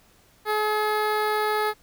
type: tone with notch filter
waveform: 15% pulse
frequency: 425.5 Hz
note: G#4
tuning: 42 cents sharp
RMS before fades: -24 dBFS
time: 0.45-1.74 s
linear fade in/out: 50 ms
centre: 7100 Hz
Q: 0.7
effects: pink hiss -58 dBFS RMS until 1.82 s